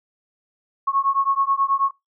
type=beating tone pair; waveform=sine; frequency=1093 / 1102.3 Hz; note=C#6 / C#6; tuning=-25 / -10 cents; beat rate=9.3 Hz; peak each=-21 dBFS; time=0.87-1.91 s; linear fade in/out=10 ms; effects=noise-tail reverb RT60 0.2 s tail -21 dB re dry